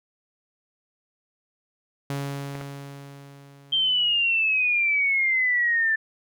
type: tone with exponential decay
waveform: sawtooth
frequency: 140 Hz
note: C#3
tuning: 18 cents sharp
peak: -23 dBFS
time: 2.1-4.91 s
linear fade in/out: 2 ms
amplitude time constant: 610 ms
type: clicks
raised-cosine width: 0.5 ms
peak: -21 dBFS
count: 2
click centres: 2.553 / 2.612 s
type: exponential sweep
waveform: sine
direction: down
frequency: 3169 to 1760 Hz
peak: -19 dBFS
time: 3.72-5.96 s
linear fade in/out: 10 ms
effects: none

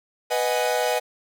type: chord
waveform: 45% pulse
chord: G# minor seventh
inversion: first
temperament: equal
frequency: 493.9 / 622.3 / 740 / 830.6 Hz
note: B4 / D#5 / F#5 / G#5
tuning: 0 / 0 / 0 / 0 cents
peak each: -25 / -26 / -28 / -28 dBFS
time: 0.3-1 s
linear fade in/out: 20 ms
effects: none

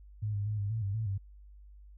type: tone with pitch steps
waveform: sine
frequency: 105.7 / 101.7 / 106.4 / 101.2 / 111.9 / 98.7 / 111.2 / 98 Hz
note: G#2 / G#2 / G#2 / G#2 / A2 / G2 / A2 / G2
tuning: +31 / -36 / +42 / -44 / +30 / +12 / +19 / 0 cents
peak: -30 dBFS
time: 0.22-1.18 s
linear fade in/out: 10 ms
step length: 120 ms
effects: added 50 Hz sine -50 dBFS peak until 1.97 s

